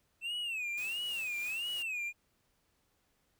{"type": "tone with vibrato", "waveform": "triangle", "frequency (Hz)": 2637, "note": "E7", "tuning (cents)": 0, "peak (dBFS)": -33, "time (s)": [0.21, 2.13], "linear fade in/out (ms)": 50, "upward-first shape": "sine", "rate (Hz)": 1.5, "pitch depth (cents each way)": 180}
{"type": "noise with tremolo", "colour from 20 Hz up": "white", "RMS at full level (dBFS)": -49, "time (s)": [0.77, 1.83], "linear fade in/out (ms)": 10, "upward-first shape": "triangle", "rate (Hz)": 3.2, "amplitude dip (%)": 50}
{"effects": ["pink hiss -75 dBFS RMS until 3.39 s"]}